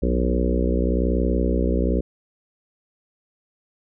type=harmonic tone with a mistuned harmonic; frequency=61 Hz; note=B1; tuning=21 cents flat; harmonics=1 / 3 / 4 / 5 / 6 / 7 / 8 / 9; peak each=-21 / -26 / -27 / -28 / -29 / -29 / -30 / -31 dBFS; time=0.02-2.01 s; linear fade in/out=10 ms; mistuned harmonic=3; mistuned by=-48 cents; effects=none